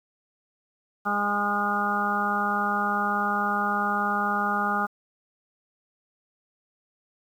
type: harmonic tone with a mistuned harmonic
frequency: 204.7 Hz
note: G#3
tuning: 25 cents flat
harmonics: 1 / 2 / 3 / 4 / 5 / 6 / 7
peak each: -31 / -37 / -38 / -28 / -37 / -27 / -29 dBFS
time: 1.05-4.87 s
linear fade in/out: 20 ms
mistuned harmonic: 5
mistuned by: +20 cents
effects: 9-bit